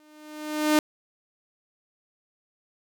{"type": "tone with exponential growth", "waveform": "sawtooth", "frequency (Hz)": 304, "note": "D#4", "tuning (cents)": -40, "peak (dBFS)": -12, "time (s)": [0, 0.79], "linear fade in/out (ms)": 1, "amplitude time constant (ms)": 170, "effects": []}